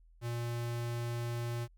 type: tone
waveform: square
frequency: 118.6 Hz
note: A#2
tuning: 30 cents sharp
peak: -35 dBFS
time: 0.21-1.68 s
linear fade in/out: 50 ms
effects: added 41 Hz sine -58 dBFS peak until 1.77 s